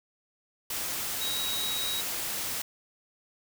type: tone in noise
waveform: sine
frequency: 3826 Hz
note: A#7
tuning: 44 cents sharp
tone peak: -31 dBFS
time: 1.21-2.01 s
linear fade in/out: 5 ms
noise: white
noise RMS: -33 dBFS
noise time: 0.7-2.62 s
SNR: -1 dB
effects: none